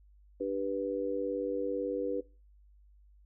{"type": "harmonic tone", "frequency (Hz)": 98, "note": "G2", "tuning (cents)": 0, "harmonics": [3, 4, 5], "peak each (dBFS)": [-36, -37, -33], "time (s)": [0.4, 2.21], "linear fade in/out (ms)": 10, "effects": ["noise-tail reverb RT60 0.3 s tail -19 dB re dry", "added 50 Hz sine -57 dBFS peak until 3.25 s"]}